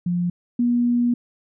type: tone pair in turn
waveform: sine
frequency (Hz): 175.7 / 240.9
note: F3 / B3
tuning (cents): +11 / -43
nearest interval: perfect fourth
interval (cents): 546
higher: second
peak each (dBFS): -19 / -16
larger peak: second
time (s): 0.06-0.3 / 0.59-1.14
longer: second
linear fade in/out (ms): 5
effects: none